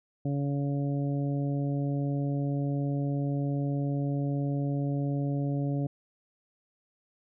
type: harmonic tone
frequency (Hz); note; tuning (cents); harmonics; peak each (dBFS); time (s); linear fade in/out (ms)
141.3; C#3; +34; 1 / 2 / 3 / 4 / 5; -28 / -32 / -42 / -40 / -45; 0.25-5.87; 5
effects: none